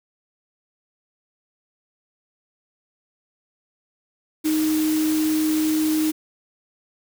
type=tone in noise; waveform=sine; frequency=311.1 Hz; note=D#4; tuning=in tune; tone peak=-18 dBFS; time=4.44-6.12 s; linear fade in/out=20 ms; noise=white; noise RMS=-31 dBFS; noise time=4.44-6.12 s; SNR=+10 dB; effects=none